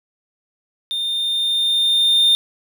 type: tone with level ramp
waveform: triangle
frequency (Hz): 3626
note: A#7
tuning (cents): -49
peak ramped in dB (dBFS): -19 to -9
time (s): 0.91-2.35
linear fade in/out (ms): 0
effects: none